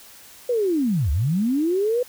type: linear two-way sweep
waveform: sine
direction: down then up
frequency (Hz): 505 to 64 to 505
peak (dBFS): -18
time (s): 0.49-2.03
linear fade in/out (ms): 5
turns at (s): 1.11
effects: white hiss -46 dBFS RMS until 2.08 s